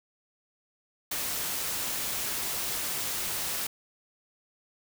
white noise, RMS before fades -32 dBFS, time 1.11-3.67 s, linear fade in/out 5 ms, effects none

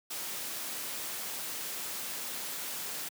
white noise, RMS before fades -38 dBFS, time 0.1-3.09 s, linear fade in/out 10 ms, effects high-pass 150 Hz 12 dB/octave

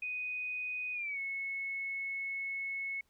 sine tone with pitch glide, 2492 to 2195 Hz, D#7 to C#7, +2 to -18 cents, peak -35 dBFS, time 0.02-3.01 s, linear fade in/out 5 ms, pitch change -220 cents, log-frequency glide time 0.93-1.19 s, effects pink hiss -75 dBFS RMS until 3.09 s

